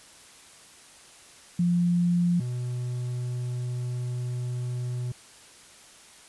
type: tone pair in turn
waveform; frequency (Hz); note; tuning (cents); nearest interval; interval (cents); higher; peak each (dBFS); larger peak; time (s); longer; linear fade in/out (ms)
sine / triangle; 174.61 / 123.47; F3 / B2; 0 / 0; tritone; 600; first; -20 / -26; first; 1.59-2.4 / 2.4-5.12; second; 5
effects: white hiss -51 dBFS RMS until 6.28 s + resampled to 24000 Hz

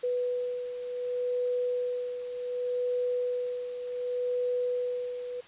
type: beating tone pair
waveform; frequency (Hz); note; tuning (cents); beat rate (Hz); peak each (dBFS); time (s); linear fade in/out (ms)
sine; 493.9 / 494.57; B4 / B4; 0 / +2; 0.67; -29 / -36; 0.03-5.41; 10
effects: white hiss -52 dBFS RMS until 5.47 s + resampled to 8000 Hz

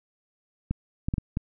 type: clicks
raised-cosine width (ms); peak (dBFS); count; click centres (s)
5; -14; 5; 0.71 / 1.085 / 1.139 / 1.182 / 1.371
effects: none

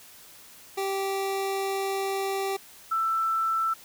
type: tone pair in turn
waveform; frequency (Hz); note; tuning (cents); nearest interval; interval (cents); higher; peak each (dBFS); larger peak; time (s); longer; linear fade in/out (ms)
25% pulse / sine; 390 / 1329; G4 / E6; -9 / +14; octave + major sixth; 2123; second; -23; neither; 0.77-2.57 / 2.91-3.74; first; 10
effects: white hiss -50 dBFS RMS until 3.84 s

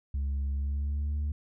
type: tone with pitch glide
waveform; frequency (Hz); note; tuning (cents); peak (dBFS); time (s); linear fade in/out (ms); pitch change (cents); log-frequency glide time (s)
sine; 69.3 to 73.85; C#2 to D2; 0 to +10; -25; 0.14-1.32; 5; +110; 0.52-1.17
effects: tanh soft clip ceiling -27 dBFS

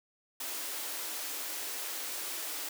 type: high-pass noise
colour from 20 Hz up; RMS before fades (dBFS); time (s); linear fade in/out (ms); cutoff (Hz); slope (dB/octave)
white; -38; 0.4-2.69; 5; 260; 96
effects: none

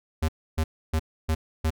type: tone bursts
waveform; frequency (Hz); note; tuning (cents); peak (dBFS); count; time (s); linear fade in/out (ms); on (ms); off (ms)
square; 79.4; D#2; +36; -22; 5; 0.22-1.705; 10; 65; 290
effects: none

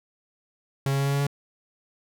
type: tone with pitch steps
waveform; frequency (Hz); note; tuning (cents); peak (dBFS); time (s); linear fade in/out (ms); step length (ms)
45% pulse; 137.1 / 137.97 / 138.85 / 139.74 / 140.63 / 141.53; C#3 / C#3 / C#3 / C#3 / C#3 / C#3; -19 / -8 / +3 / +14 / +25 / +36; -22; 0.86-1.268; 2; 68
effects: none

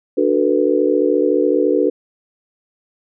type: chord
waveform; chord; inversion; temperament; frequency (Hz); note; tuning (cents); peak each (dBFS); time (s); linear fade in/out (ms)
sine; B minor seventh; first; just; 296.3 / 370.4 / 444.5 / 493.9; D4 / F#4 / A4 / B4; +15 / +2 / +18 / 0; -18; 0.17-1.9; 10
effects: none

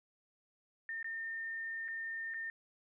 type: tone with dropouts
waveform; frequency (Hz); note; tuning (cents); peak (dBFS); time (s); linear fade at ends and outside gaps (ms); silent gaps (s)
sine; 1815; A#6; -47; -38; 0.89-2.5; 1; 1.028-1.044 / 1.881-1.885 / 2.338-2.343
effects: none

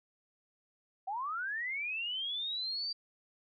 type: linear sweep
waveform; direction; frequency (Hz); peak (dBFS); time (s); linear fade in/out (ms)
sine; up; 733 to 4699; -34; 1.07-2.93; 10
effects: none

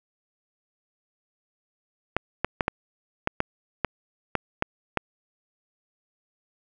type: clicks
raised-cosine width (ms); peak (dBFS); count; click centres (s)
0.5; -7; 10; 2.166 / 2.446 / 2.608 / 2.681 / 3.274 / 3.404 / 3.847 / 4.353 / 4.624 / 4.973
effects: none

